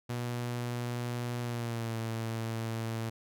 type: tone with pitch glide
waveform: sawtooth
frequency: 120.8 to 113.36 Hz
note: B2 to A#2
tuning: -38 to -48 cents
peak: -29 dBFS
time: 0.09-3.1 s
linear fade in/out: 10 ms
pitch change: -110 cents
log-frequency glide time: 1.41-1.97 s
effects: none